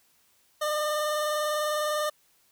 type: tone with vibrato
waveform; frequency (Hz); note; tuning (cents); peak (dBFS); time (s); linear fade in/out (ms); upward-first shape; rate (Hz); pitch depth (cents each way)
25% pulse; 603; D5; +46; -22; 0.61-2.1; 10; triangle; 20; 32
effects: white hiss -65 dBFS RMS until 2.51 s